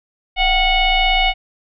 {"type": "tone with frequency modulation", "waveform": "sine", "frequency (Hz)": 1480, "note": "F#6", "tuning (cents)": 0, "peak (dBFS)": -12, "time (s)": [0.36, 1.34], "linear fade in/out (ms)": 50, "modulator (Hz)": 726, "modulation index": 2.4, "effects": []}